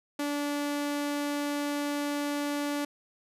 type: tone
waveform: sawtooth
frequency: 289.7 Hz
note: D4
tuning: 24 cents flat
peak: -25 dBFS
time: 0.19-2.85 s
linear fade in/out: 5 ms
effects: resampled to 32000 Hz